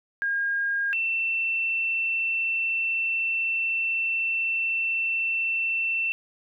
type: tone pair in turn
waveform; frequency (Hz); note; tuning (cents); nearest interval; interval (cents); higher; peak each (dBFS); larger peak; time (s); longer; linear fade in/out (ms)
sine; 1621 / 2686; G#6 / E7; -42 / +32; major sixth; 874; second; -23 / -23; neither; 0.22-0.93 / 0.93-6.12; second; 0
effects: none